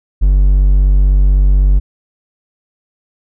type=tone; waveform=triangle; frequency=48.06 Hz; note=G1; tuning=34 cents flat; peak=-4 dBFS; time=0.21-1.8 s; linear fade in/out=20 ms; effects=none